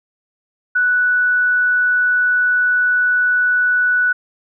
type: tone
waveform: sine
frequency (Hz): 1480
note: F#6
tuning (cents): 0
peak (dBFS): -12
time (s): 0.75-4.13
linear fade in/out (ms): 10
effects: none